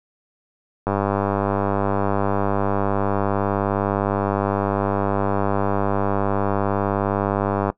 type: click train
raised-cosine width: 1 ms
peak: -7 dBFS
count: 682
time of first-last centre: 0.87-7.7 s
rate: 99.7 Hz
effects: noise-tail reverb RT60 0.1 s tail -20 dB re dry